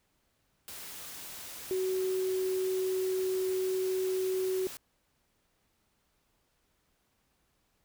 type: tone in noise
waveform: sine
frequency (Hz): 374.5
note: F#4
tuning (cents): +21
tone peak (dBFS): -28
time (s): 1.71-4.67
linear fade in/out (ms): 0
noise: white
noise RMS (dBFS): -44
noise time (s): 0.68-4.77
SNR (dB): +13
effects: pink hiss -74 dBFS RMS until 7.84 s